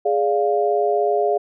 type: chord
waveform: sine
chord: D diminished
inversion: second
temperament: equal with one note detuned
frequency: 415.3 / 581.9 / 698.5 Hz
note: Ab4 / D5 / F5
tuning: 0 / -16 / 0 cents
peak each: -19 / -23 / -20 dBFS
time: 0.05-1.38 s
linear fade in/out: 10 ms
effects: none